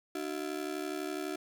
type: ring-modulated tone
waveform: 35% pulse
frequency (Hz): 336.9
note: E4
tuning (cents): +38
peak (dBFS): -30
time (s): 0.15-1.36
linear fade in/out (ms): 2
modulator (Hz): 36
effects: 11-bit